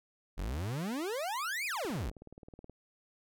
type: exponential two-way sweep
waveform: 40% pulse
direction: up then down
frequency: 40.68 to 2559 to 40.68 Hz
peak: -33 dBFS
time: 0.37-2.11 s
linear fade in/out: 20 ms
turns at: 1.66 s
type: click train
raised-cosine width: 2 ms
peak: -36 dBFS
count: 17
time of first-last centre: 1.85-2.697 s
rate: 18.9 Hz
effects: none